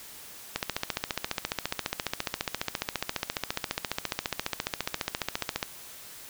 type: click train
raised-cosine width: 0.2 ms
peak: -10 dBFS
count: 75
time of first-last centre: 0.56-5.628 s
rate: 14.6 Hz
effects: white hiss -46 dBFS RMS until 6.29 s